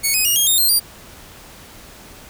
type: tone with pitch steps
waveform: 5% pulse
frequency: 2217 / 2517 / 2859 / 3246 / 3686 / 4185 / 4752 Hz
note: C#7 / D#7 / F7 / G#7 / A#7 / C8 / D8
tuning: 0 / +19 / +40 / -40 / -20 / 0 / +20 cents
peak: -6 dBFS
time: 0.03-0.8 s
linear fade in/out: 20 ms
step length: 110 ms
effects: pink hiss -41 dBFS RMS until 2.29 s